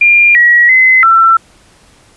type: tone with pitch steps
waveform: sine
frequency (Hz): 2400 / 1915 / 2043 / 1342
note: D7 / A#6 / C7 / E6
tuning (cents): +37 / +46 / -42 / +31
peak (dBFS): -3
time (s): 0.01-1.37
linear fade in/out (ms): 5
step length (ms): 340
effects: pink hiss -45 dBFS RMS until 2.16 s + resampled to 24000 Hz

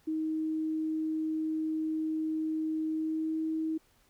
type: tone with pitch glide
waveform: sine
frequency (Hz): 314.9 to 318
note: D#4 to D#4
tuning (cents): +21 to +38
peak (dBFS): -29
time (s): 0.07-3.78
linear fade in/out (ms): 10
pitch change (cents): +17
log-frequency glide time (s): 2.89-3.39
effects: pink hiss -67 dBFS RMS until 4.09 s

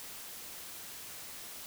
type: silence
effects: white hiss -46 dBFS RMS until 1.66 s

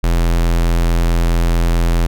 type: tone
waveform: square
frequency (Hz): 42.31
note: E1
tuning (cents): +46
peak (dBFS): -12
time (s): 0.03-2.07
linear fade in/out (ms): 10
effects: none

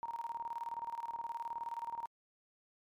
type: tone with tremolo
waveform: sine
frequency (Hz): 932.3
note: A#5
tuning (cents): 0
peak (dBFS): -36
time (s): 0.03-2.06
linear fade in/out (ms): 0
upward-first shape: square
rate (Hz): 19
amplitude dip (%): 75
effects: MP3 96 kbps

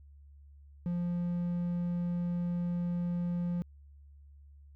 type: tone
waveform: triangle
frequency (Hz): 174.61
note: F3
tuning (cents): 0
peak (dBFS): -28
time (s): 0.86-3.62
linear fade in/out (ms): 0
effects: added 71 Hz sine -52 dBFS peak until 4.75 s

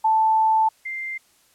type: tone pair in turn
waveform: sine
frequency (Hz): 880 / 2093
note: A5 / C7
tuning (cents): 0 / 0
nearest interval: octave + minor third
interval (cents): 1500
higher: second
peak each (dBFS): -15 / -27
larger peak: first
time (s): 0.04-0.69 / 0.85-1.18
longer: first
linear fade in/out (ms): 10
effects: white hiss -59 dBFS RMS until 1.54 s + low-pass 12000 Hz 12 dB/octave

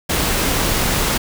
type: noise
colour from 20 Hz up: pink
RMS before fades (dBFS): -18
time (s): 0.09-1.18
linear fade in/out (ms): 10
effects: none

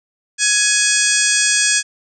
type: harmonic tone with a mistuned harmonic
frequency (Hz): 836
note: G#5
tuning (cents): +11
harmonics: 2 / 3 / 4 / 5 / 6 / 7 / 8 / 9 / 10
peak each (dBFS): -19 / -22 / -24 / -24 / -23 / -22 / -20 / -24 / -20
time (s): 0.38-1.83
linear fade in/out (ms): 50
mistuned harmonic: 5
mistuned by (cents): +110
effects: none

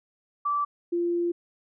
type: tone pair in turn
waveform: sine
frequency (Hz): 1162 / 345.5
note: D6 / F4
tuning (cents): -19 / -19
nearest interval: octave + major sixth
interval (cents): 2100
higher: first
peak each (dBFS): -23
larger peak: neither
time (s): 0.45-0.65 / 0.92-1.32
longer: second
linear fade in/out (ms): 10
effects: none

